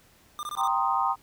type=tone bursts; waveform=square; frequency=1200 Hz; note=D6; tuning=37 cents sharp; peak=-32 dBFS; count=5; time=0.39-0.674 s; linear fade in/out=0 ms; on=40 ms; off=21 ms
type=chord; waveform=sine; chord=C minor seventh; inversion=second; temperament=equal; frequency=784 / 932.3 / 1046.5 / 1244.5 Hz; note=G5 / Bb5 / C6 / Eb6; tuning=0 / 0 / 0 / 0 cents; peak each=-28 dBFS; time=0.56-1.16 s; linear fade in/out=50 ms
effects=pink hiss -59 dBFS RMS until 1.22 s